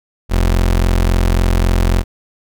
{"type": "tone", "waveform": "30% pulse", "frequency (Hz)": 43.65, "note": "F1", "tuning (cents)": 0, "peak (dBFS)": -8, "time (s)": [0.29, 2.04], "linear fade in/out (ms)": 50, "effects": []}